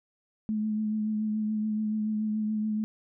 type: tone with vibrato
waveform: sine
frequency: 214.7 Hz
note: A3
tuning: 42 cents flat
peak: -26 dBFS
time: 0.49-2.84 s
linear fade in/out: 0 ms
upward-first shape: triangle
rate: 7 Hz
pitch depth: 26 cents each way
effects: none